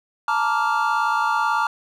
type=chord; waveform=triangle; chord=Bb major seventh; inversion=third; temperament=just; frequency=874.1 / 932.3 / 1165.4 / 1398.5 Hz; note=A5 / Bb5 / D6 / F6; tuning=-12 / 0 / -14 / +2 cents; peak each=-22 dBFS; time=0.28-1.67 s; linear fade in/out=2 ms; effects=none